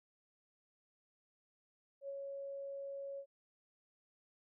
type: tone with ADSR envelope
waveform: sine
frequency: 554.4 Hz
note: C#5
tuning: in tune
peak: -40 dBFS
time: 2.01-3.26 s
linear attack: 76 ms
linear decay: 33 ms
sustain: -2 dB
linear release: 74 ms
effects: none